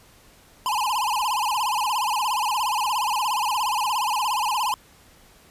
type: tone with vibrato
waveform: square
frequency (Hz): 932.3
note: A#5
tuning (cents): 0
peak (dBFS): -22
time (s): 0.66-4.74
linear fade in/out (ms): 0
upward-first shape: sine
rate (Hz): 17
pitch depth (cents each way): 210
effects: pink hiss -53 dBFS RMS until 5.5 s + resampled to 32000 Hz